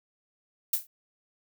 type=noise with exponential decay; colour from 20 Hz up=violet; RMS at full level=-21 dBFS; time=0.73-0.87 s; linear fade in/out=5 ms; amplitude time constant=30 ms; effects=none